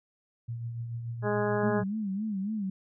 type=tone with tremolo; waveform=sine; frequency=117 Hz; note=A#2; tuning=7 cents sharp; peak=-31 dBFS; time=0.48-1.84 s; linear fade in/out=10 ms; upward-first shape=triangle; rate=6.9 Hz; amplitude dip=45%
type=harmonic tone; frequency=207.7 Hz; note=G#3; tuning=in tune; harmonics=1 / 2 / 3 / 4 / 5 / 6 / 7 / 8; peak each=-33 / -29 / -33 / -36 / -38 / -41 / -41 / -38 dBFS; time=1.22-1.84 s; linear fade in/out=50 ms
type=tone with vibrato; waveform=sine; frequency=204.6 Hz; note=G#3; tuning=26 cents flat; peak=-29 dBFS; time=1.63-2.7 s; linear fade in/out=5 ms; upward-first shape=sine; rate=3.6 Hz; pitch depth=130 cents each way
effects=none